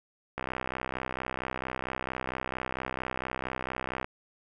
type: click train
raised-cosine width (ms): 0.5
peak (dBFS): -17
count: 237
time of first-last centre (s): 0.38-4.045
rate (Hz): 64.4
effects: none